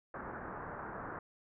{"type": "low-pass noise", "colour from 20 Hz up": "white", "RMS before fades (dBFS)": -44, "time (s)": [0.14, 1.19], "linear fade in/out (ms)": 2, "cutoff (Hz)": 1600, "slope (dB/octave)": 48, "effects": []}